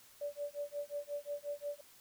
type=tone with tremolo; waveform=sine; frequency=579 Hz; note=D5; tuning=25 cents flat; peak=-35 dBFS; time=0.21-1.81 s; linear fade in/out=5 ms; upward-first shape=sine; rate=5.6 Hz; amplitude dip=100%; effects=white hiss -61 dBFS RMS until 2 s

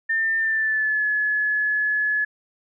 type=tone with pitch glide; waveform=sine; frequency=1799 to 1705.9 Hz; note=A6 to G#6; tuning=+38 to +46 cents; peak=-19 dBFS; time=0.09-2.25 s; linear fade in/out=10 ms; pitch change=-92 cents; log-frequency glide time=0.38-1.05 s; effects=none

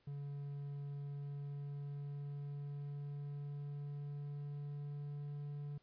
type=tone with pitch glide; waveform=triangle; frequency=142.3 to 144.95 Hz; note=C#3 to D3; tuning=+46 to -22 cents; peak=-40 dBFS; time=0.07-5.78 s; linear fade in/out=5 ms; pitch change=+32 cents; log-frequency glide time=0.91-5.33 s; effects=pink hiss -75 dBFS RMS until 5.82 s + resampled to 11025 Hz

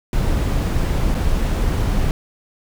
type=noise with dropouts; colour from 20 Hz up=brown; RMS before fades=-18 dBFS; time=0.13-2.11 s; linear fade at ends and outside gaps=1 ms; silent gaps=1.145-1.149 s; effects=none

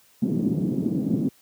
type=band-pass noise; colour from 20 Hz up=white; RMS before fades=-24 dBFS; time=0.22-1.29 s; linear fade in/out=5 ms; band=160 to 270 Hz; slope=24 dB/octave; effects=white hiss -58 dBFS RMS until 1.41 s + high-pass 60 Hz 12 dB/octave

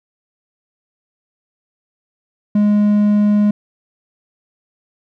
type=tone; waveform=triangle; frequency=207.7 Hz; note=G#3; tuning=in tune; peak=-8 dBFS; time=2.55-3.51 s; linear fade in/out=5 ms; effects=none

